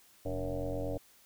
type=tone with frequency modulation; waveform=sine; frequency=290 Hz; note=D4; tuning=22 cents flat; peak=-32 dBFS; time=0.25-0.98 s; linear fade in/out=10 ms; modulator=89.1 Hz; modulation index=4; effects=white hiss -62 dBFS RMS until 1.25 s